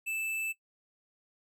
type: tone with tanh clipping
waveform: sine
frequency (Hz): 2637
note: E7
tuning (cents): 0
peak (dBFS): -33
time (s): 0.06-0.53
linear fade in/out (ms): 20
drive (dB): 17
effects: noise-tail reverb RT60 0.1 s tail -18 dB re dry